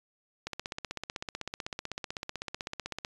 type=click train; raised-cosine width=0.2 ms; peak=-18 dBFS; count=42; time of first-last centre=0.47-3.049 s; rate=15.9 Hz; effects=resampled to 24000 Hz